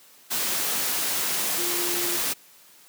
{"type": "tone in noise", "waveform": "sine", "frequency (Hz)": 349.2, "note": "F4", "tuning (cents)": 0, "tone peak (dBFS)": -32, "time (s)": [1.57, 2.18], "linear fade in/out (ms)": 20, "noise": "white", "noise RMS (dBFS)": -26, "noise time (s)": [0.3, 2.34], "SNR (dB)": -9, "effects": ["white hiss -53 dBFS RMS until 2.88 s", "high-pass 150 Hz 12 dB/octave"]}